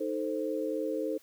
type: chord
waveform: sine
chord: A diminished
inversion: second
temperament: equal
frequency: 311.1 / 440 / 523.3 Hz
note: Eb4 / A4 / C5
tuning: 0 / 0 / 0 cents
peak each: -34 dBFS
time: 0-1.18 s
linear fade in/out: 10 ms
effects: white hiss -61 dBFS RMS until 1.22 s